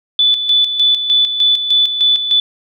sine tone with tremolo, 3481 Hz, A7, 19 cents flat, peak -8 dBFS, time 0.19-2.4 s, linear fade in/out 2 ms, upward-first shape square, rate 3.3 Hz, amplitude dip 60%, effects none

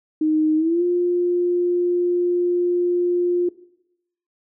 sine tone with pitch glide, 310.7 to 352.8 Hz, D#4 to F4, -2 to +18 cents, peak -16 dBFS, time 0.21-3.49 s, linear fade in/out 5 ms, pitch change +220 cents, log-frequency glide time 0.56-0.83 s, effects noise-tail reverb RT60 0.8 s tail -18 dB re dry

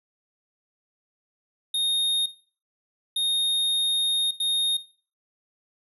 square tone bursts at uneven times, 3700 Hz, A#7, 14 cents flat, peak -23 dBFS, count 3, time 1.74-2.26 / 3.16-4.31 / 4.4-4.77 s, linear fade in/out 5 ms, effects noise-tail reverb RT60 0.4 s tail -17 dB re dry + resampled to 32000 Hz

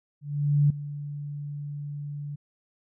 sine tone with ADSR envelope, 145.2 Hz, D3, 19 cents flat, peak -16 dBFS, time 0.21-2.36 s, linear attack 490 ms, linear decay 5 ms, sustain -16 dB, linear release 12 ms, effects none

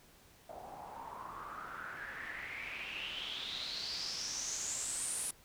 white noise with low-pass filter sweep, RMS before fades -42 dBFS, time 0.49-5.31 s, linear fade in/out 5 ms, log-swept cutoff 690 to 10000 Hz, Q 7.3, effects pink hiss -62 dBFS RMS until 5.44 s

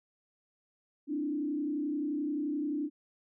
sine tone with frequency modulation, 295.4 Hz, D4, 10 cents sharp, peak -30 dBFS, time 1.07-2.9 s, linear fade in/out 50 ms, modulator 31.5 Hz, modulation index 0.84, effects none

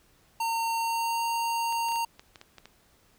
square tone with pitch glide, 914 to 924.6 Hz, A#5 to A#5, -34 to -14 cents, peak -27 dBFS, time 0.4-2.05 s, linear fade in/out 5 ms, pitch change +20 cents, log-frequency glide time 0.77-1.22 s
clicks, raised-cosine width 0.2 ms, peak -28 dBFS, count 9, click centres 1.725 / 1.886 / 1.92 / 1.959 / 2.195 / 2.358 / 2.414 / 2.583 / 2.656 s
effects pink hiss -63 dBFS RMS until 3.18 s

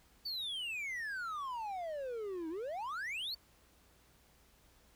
triangle exponential two-way sweep, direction down then up, 4608 to 311.1 to 4608 Hz, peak -36 dBFS, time 0.25-3.35 s, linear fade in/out 10 ms, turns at 2.49 s, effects added 60 Hz sine -70 dBFS peak until 4.95 s + pink hiss -67 dBFS RMS until 4.95 s

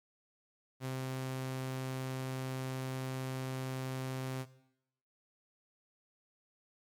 sawtooth tone, 130.81 Hz, C3, in tune, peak -32 dBFS, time 0.8-4.46 s, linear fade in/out 50 ms, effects noise-tail reverb RT60 0.8 s tail -17 dB re dry + MP3 96 kbps

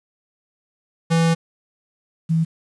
square / sine tone pair in turn, 165.3 / 162.74 Hz, E3 / E3, +5 / -22 cents, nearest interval unison, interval 27 cents, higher first, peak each -15 dBFS, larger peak neither, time 1.1-1.35 / 2.29-2.45 s, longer first, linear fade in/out 20 ms, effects resampled to 22050 Hz + 8-bit

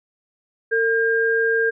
sine tone pair together, 453.3 / 1607 Hz, A#4 / G6, -48 / +43 cents, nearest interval octave + minor seventh, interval 2191 cents, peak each -19 dBFS, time 0.71-1.71 s, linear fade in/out 20 ms, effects none

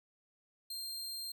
sawtooth tone, 4186 Hz, C8, in tune, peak -37 dBFS, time 0.7-1.32 s, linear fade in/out 5 ms, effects none

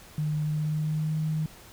sine tone with pitch glide, 151.9 to 155.99 Hz, D#3 to D#3, -41 to +5 cents, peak -25 dBFS, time 0.18-1.46 s, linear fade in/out 2 ms, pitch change +46 cents, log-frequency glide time 0.43-1.2 s, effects pink hiss -50 dBFS RMS until 1.72 s

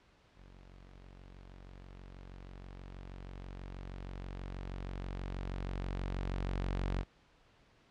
sawtooth tone with level ramp, 46.25 Hz, F#1, in tune, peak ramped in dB -51 to -28 dBFS, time 0.34-7.05 s, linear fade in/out 50 ms, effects pink hiss -66 dBFS RMS until 7.9 s + low-pass 4000 Hz 12 dB/octave

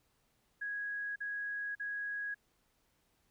sine tone bursts, 1658 Hz, G#6, 3 cents flat, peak -36 dBFS, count 3, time 0.61-2.346 s, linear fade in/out 10 ms, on 550 ms, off 43 ms, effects pink hiss -75 dBFS RMS until 3.3 s

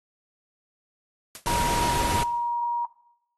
white noise with exponential decay, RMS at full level -34 dBFS, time 1.35-1.46 s, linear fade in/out 1 ms, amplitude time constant 23 ms
pink noise, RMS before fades -28 dBFS, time 1.46-2.23 s, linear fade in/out 0 ms
sine tone, 950 Hz, A#5, 33 cents sharp, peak -23 dBFS, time 1.47-2.85 s, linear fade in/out 2 ms
effects noise-tail reverb RT60 0.8 s tail -19 dB re dry + AAC 32 kbps

